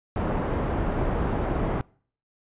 pink low-pass noise, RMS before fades -26 dBFS, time 0.16-1.81 s, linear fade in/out 0 ms, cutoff 970 Hz, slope 12 dB/octave, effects noise-tail reverb RT60 0.5 s tail -24 dB re dry + resampled to 8000 Hz

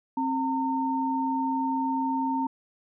sine tone pair together, 265.6 / 912.1 Hz, C4 / A#5, +26 / -38 cents, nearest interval octave + major sixth, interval 2136 cents, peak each -27 dBFS, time 0.17-2.47 s, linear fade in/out 5 ms, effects none

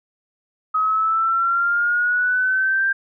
sine exponential sweep, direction up, 1266 to 1588 Hz, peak -16 dBFS, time 0.74-2.93 s, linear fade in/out 10 ms, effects none

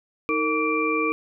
sine tone cluster, 315.5 / 456.7 / 1153 / 2365 Hz, D#4 / A#4 / D6 / D7, +24 / -36 / -32 / +12 cents, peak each -26 dBFS, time 0.29-1.12 s, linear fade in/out 0 ms, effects none

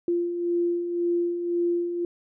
sine beating tone pair, 344.7 / 346.6 Hz, F4 / F4, -23 / -13 cents, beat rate 1.9 Hz, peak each -32 / -23 dBFS, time 0.08-2.05 s, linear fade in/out 2 ms, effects none

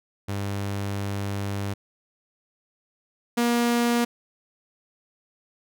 sawtooth tone pair in turn, 100 / 237.8 Hz, G2 / A#3, +35 / +35 cents, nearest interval octave + minor third, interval 1500 cents, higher second, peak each -23 / -16 dBFS, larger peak second, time 0.28-1.74 / 3.37-4.05 s, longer first, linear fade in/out 10 ms, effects none

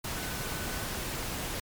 sine tone in noise, 1500 Hz, F#6, 23 cents sharp, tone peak -44 dBFS, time 0.17-0.84 s, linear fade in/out 5 ms, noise pink, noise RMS -35 dBFS, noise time 0.04-1.6 s, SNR -12 dB, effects MP3 96 kbps

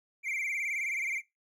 triangle tone with vibrato, 2217 Hz, C#7, in tune, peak -29 dBFS, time 0.23-1.22 s, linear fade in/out 50 ms, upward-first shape sine, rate 19 Hz, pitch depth 120 cents each way, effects noise-tail reverb RT60 0.2 s tail -20 dB re dry

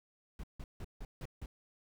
brown noise bursts, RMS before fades -43 dBFS, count 6, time 0.39-1.46 s, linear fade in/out 2 ms, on 45 ms, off 160 ms, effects none

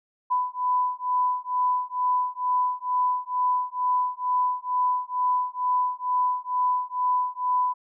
sine beating tone pair, 997 / 999.2 Hz, B5 / B5, +16 / +20 cents, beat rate 2.2 Hz, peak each -25 dBFS, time 0.3-7.74 s, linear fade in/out 20 ms, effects none

